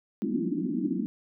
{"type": "band-pass noise", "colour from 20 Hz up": "white", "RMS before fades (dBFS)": -29, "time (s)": [0.22, 1.06], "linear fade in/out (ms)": 0, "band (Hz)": [170, 340], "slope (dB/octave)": 96, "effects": []}